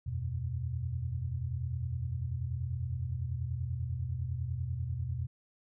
sine chord, E suspended second, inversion none, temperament equal, 82.41 / 92.5 / 123.47 Hz, E2 / F#2 / B2, 0 / 0 / 0 cents, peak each -37 / -39 / -35 dBFS, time 0.06-5.27 s, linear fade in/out 10 ms, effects none

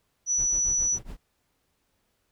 sine tone, 5920 Hz, F#8, in tune, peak -22 dBFS, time 0.26-0.99 s, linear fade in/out 50 ms
brown noise with tremolo, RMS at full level -36 dBFS, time 0.38-1.17 s, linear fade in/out 5 ms, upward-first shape triangle, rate 7.2 Hz, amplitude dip 100%
effects pink hiss -73 dBFS RMS until 2.31 s

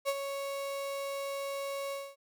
35% pulse tone with ADSR envelope, 554.4 Hz, C#5, in tune, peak -25 dBFS, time 0.05-2.16 s, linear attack 37 ms, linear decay 47 ms, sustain -8 dB, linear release 240 ms, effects none

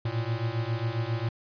square beating tone pair, 111.3 / 118.7 Hz, A2 / A#2, +20 / +32 cents, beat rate 7.4 Hz, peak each -31 dBFS, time 0.05-1.29 s, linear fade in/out 5 ms, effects resampled to 11025 Hz

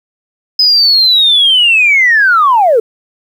sine linear sweep, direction down, 5070 to 420 Hz, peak -4 dBFS, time 0.59-2.8 s, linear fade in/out 5 ms, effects tanh soft clip ceiling 0 dBFS + 7-bit

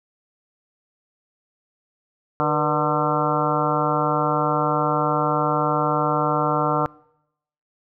harmonic tone with a mistuned harmonic, 150 Hz, D3, 37 cents sharp, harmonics 1 / 2 / 3 / 4 / 5 / 6 / 7 / 8 / 9, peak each -27 / -27 / -27 / -27 / -27 / -27 / -27 / -27 / -27 dBFS, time 2.4-6.86 s, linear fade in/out 0 ms, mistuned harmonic 3, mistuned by +100 cents, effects noise-tail reverb RT60 0.8 s tail -24 dB re dry

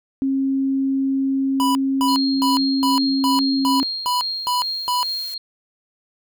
sine tone, 270 Hz, C#4, 45 cents flat, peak -17 dBFS, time 0.22-3.83 s, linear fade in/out 0 ms
square tone bursts, 987.8 Hz, B5, in tune, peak -19 dBFS, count 9, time 1.6-5.03 s, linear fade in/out 0 ms, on 150 ms, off 260 ms
sine tone with tremolo, 4232 Hz, C8, 19 cents sharp, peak -21 dBFS, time 2.08-5.38 s, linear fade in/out 5 ms, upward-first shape triangle, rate 2.4 Hz, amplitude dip 55%
blue noise with exponential growth, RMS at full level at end -37 dBFS, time 3.36-5.34 s, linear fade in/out 0 ms, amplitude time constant 430 ms
effects none

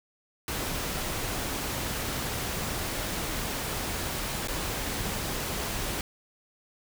pink noise with dropouts, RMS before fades -32 dBFS, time 0.48-6.01 s, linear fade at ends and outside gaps 1 ms, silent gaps 4.474-4.483 s, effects none

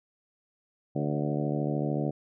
harmonic tone with a mistuned harmonic, 73.5 Hz, D2, 2 cents sharp, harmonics 2 / 3 / 4 / 5 / 6 / 7 / 8 / 9 / 10, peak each -30 / -34 / -33 / -37 / -38 / -40 / -38 / -42 / -42 dBFS, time 0.95-2.11 s, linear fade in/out 10 ms, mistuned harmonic 8, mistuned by -21 cents, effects none

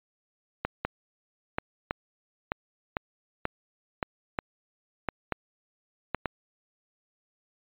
two click trains, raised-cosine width 0.5 ms, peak -12 / -12 dBFS, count 6 / 7, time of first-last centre 0.85-6.147 / 0.65-6.257 s, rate 0.944 / 1.07 Hz, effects resampled to 8000 Hz

